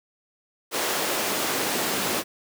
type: noise with high-pass filter sweep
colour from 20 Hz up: pink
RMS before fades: -26 dBFS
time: 0.71-2.24 s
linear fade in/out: 50 ms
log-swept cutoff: 420 to 240 Hz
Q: 0.97
effects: none